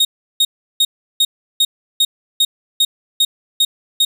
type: tone bursts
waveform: 40% pulse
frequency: 3729 Hz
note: A#7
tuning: in tune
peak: -9 dBFS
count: 11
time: 0-4.05 s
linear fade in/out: 5 ms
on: 50 ms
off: 350 ms
effects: none

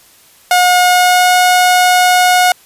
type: tone with pitch glide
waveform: sawtooth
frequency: 721 to 726 Hz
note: F#5 to F#5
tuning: -45 to -33 cents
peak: -3 dBFS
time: 0.51-2.52 s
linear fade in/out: 2 ms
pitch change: +12 cents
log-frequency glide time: 0.81-1.34 s
effects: white hiss -45 dBFS RMS until 2.65 s + resampled to 32000 Hz

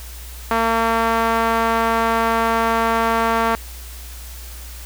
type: tone with band-pass filter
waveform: sawtooth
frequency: 227.5 Hz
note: A#3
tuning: 42 cents flat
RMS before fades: -18 dBFS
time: 0.51-3.55 s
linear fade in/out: 0 ms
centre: 1100 Hz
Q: 1.4
effects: added 60 Hz sine -33 dBFS peak until 4.85 s + white hiss -39 dBFS RMS until 4.85 s

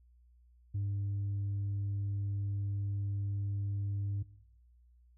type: tone with tanh clipping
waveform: sine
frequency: 100.3 Hz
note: G2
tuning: 40 cents sharp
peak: -32 dBFS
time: 0.74-4.23 s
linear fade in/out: 10 ms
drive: 1 dB
effects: noise-tail reverb RT60 0.9 s tail -22 dB re dry + added 60 Hz sine -60 dBFS peak until 5.17 s

